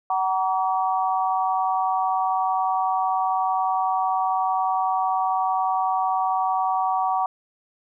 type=tone cluster; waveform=sine; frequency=753 / 942 / 1142 Hz; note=F#5 / A#5 / D6; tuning=+30 / +18 / -49 cents; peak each=-22 / -26 / -26 dBFS; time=0.1-7.26 s; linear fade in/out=2 ms; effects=none